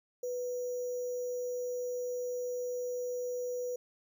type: tone with sample-and-hold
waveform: sine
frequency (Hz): 493.9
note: B4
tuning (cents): 0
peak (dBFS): -33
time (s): 0.23-3.76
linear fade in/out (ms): 5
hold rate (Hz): 6300
effects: none